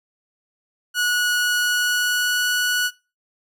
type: tone with pitch glide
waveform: sawtooth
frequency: 1462 to 1471.3 Hz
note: F#6 to F#6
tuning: -21 to -10 cents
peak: -15 dBFS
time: 0.94-2.91 s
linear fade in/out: 50 ms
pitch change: +11 cents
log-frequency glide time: 1.57-2.46 s
effects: noise-tail reverb RT60 0.3 s tail -21 dB re dry